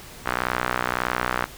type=tone with band-pass filter; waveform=sawtooth; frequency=61.74 Hz; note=B1; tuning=in tune; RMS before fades=-26 dBFS; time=0.25-1.46 s; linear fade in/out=20 ms; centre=1400 Hz; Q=1.7; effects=pink hiss -42 dBFS RMS until 1.57 s